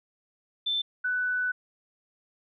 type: tone pair in turn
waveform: sine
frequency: 3541 / 1492.7 Hz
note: A7 / F#6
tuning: +10 / +15 cents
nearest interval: octave + minor third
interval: 1495 cents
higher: first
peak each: -25 dBFS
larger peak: neither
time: 0.66-0.82 / 1.04-1.52 s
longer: second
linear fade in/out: 10 ms
effects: none